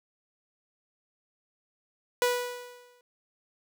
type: tone with exponential decay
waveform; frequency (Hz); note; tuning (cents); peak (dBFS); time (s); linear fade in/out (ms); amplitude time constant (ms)
sawtooth; 490.6; B4; -12; -17; 2.22-3.01; 1; 170
effects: none